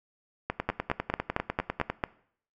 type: two click trains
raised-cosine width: 0.5 ms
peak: -11 / -13 dBFS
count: 7 / 15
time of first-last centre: 0.69-2.038 / 0.5-1.9 s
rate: 4.45 / 10 Hz
effects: noise-tail reverb RT60 0.6 s tail -20 dB re dry